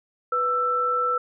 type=tone pair together; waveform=sine; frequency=493.9 / 1329.3 Hz; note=B4 / E6; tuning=0 / +14 cents; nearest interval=octave + perfect fourth; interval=1714 cents; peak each=-28 / -21 dBFS; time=0.32-1.18 s; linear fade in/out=5 ms; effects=none